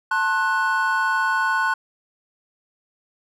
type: chord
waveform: triangle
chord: F# diminished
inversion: first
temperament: just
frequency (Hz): 888 / 1065.6 / 1480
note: A5 / C6 / F#6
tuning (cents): +16 / +31 / 0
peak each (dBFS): -23 / -22 / -19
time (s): 0.11-1.74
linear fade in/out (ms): 5
effects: none